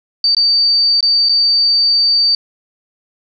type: tone with dropouts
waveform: sine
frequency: 4612 Hz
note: D8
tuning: 32 cents flat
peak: -9 dBFS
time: 0.24-2.35 s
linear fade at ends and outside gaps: 2 ms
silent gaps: 0.349-0.367 / 1.007-1.027 / 1.288-1.293 s
effects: none